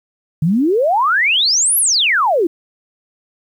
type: exponential two-way sweep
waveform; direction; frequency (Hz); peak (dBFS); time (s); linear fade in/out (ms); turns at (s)
sine; up then down; 146.83 to 11840 to 311.8; -11; 0.42-2.47; 5; 1.78
effects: 8-bit

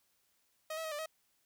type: tone with pitch steps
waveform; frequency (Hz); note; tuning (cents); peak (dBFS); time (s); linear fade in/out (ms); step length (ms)
sawtooth; 628 / 647 / 632 / 590 / 635; D#5 / E5 / D#5 / D5 / D#5; +16 / -32 / +27 / +8 / +35; -34; 0.7-1.06; 5; 72
effects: white hiss -75 dBFS RMS until 1.45 s

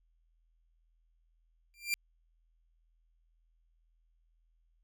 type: tone with exponential growth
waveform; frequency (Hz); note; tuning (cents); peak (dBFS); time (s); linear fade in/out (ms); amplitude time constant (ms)
sawtooth; 2374; D7; +18; -23; 1.74-1.94; 0; 43
effects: added 41 Hz sine -68 dBFS peak until 4.83 s

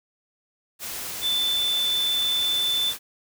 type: tone in noise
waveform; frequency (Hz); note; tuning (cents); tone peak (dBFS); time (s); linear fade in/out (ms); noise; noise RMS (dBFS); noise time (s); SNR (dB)
sine; 3520; A7; 0; -21; 1.21-2.94; 50; white; -33; 0.79-2.99; +9
effects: none

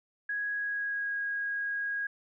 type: tone with pitch glide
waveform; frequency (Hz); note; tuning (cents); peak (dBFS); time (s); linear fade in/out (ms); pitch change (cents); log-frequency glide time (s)
sine; 1661.2 to 1642.1; G#6 to G#6; 0 to -20; -30; 0.29-2.07; 5; -20; 0.51-1.16
effects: none

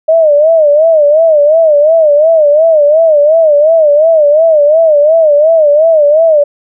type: tone with vibrato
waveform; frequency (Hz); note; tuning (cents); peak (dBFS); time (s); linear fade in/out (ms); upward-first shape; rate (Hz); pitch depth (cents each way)
sine; 618; D#5; -12; -3; 0.08-6.44; 10; sine; 2.8; 120
effects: none

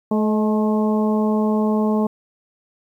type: harmonic tone with a mistuned harmonic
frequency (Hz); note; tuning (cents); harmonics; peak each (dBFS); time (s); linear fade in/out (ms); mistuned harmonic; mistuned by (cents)
215.1; A3; -39; 1 / 2 / 3 / 4 / 5; -17 / -23 / -27 / -29 / -31; 0.11-2.07; 5; 3; -31
effects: 9-bit

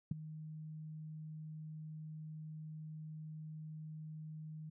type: tone with ADSR envelope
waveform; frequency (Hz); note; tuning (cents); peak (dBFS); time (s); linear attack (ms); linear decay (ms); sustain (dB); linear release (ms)
sine; 155.56; D#3; 0; -29; 0.11-4.7; 5; 11; -16; 10
effects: none

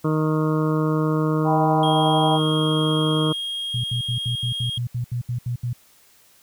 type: harmonic tone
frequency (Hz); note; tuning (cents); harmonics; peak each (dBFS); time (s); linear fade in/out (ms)
155.56; D#3; 0; 1 / 2 / 3 / 4 / 6 / 7 / 8 / 9; -21 / -23 / -26 / -33 / -37 / -32 / -33 / -40; 0.04-3.33; 10
type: chord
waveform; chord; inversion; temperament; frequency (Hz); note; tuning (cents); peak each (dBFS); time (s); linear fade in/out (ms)
sine; Eb augmented; none; equal with one note detuned; 633.5 / 784 / 987.8; Eb5 / G5 / B5; +31 / 0 / 0; -26 / -21 / -25; 1.44-2.4; 50
type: tone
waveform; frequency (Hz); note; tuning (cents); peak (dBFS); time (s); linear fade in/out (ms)
triangle; 3253; G#7; -37; -24; 1.83-4.78; 2
type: tone bursts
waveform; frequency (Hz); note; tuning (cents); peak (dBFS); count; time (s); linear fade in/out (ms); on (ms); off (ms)
sine; 121.5; B2; -28; -22; 12; 3.74-5.731; 5; 99; 73
effects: white hiss -55 dBFS RMS until 6.42 s

